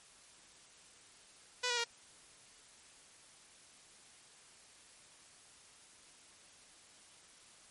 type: tone with pitch steps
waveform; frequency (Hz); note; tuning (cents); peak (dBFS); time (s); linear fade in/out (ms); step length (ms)
5% pulse; 495.7 / 482.4 / 469.5; B4 / B4 / A#4; +6 / -41 / +12; -21; 1.63-1.843; 10; 71
effects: white hiss -60 dBFS RMS until 7.7 s + MP3 48 kbps